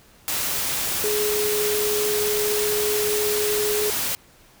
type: tone in noise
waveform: sine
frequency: 420 Hz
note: G#4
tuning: 19 cents sharp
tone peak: -22 dBFS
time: 1.04-3.9 s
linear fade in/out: 0 ms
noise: white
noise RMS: -25 dBFS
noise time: 0.28-4.15 s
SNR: 0 dB
effects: pink hiss -53 dBFS RMS until 4.6 s